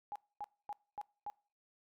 sine tone bursts, 826 Hz, G#5, 10 cents flat, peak -39 dBFS, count 5, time 0.12-1.3 s, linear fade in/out 0 ms, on 36 ms, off 250 ms, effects noise-tail reverb RT60 0.4 s tail -24 dB re dry

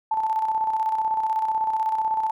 sine tone with tremolo, 879 Hz, A5, 2 cents flat, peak -19 dBFS, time 0.11-2.31 s, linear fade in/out 5 ms, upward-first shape square, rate 16 Hz, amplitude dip 45%, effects none

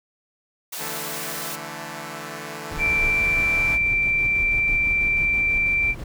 white high-pass noise, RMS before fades -32 dBFS, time 0.72-1.56 s, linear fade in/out 10 ms, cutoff 450 Hz, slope 24 dB/octave
5% pulse chord, D suspended second, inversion none, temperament equal with one note detuned, 146.83 / 166.44 / 220 Hz, D3 / E3 / A3, 0 / +17 / 0 cents, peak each -25 dBFS, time 0.77-3.79 s, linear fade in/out 50 ms
brown noise with tremolo, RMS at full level -30 dBFS, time 2.71-6.04 s, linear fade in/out 5 ms, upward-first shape square, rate 6.1 Hz, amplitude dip 30%
sine tone, 2349 Hz, D7, in tune, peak -18 dBFS, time 2.78-5.95 s, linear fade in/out 50 ms
effects none

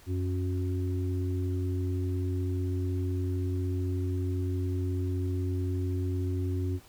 harmonic tone, 91.6 Hz, F#2, 17 cents flat, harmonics 1 / 3 / 4, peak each -28 / -36 / -38 dBFS, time 0.06-6.8 s, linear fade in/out 50 ms, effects pink hiss -56 dBFS RMS until 6.88 s

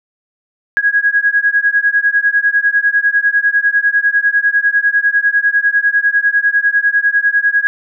sine beating tone pair, 1648 / 1658 Hz, G#6 / G#6, -14 / -3 cents, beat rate 10 Hz, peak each -13 dBFS, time 0.77-7.67 s, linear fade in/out 0 ms, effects none

